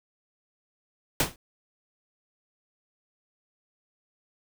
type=noise with exponential decay; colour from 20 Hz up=pink; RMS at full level=-18 dBFS; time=1.2-1.36 s; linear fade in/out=2 ms; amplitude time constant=33 ms; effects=none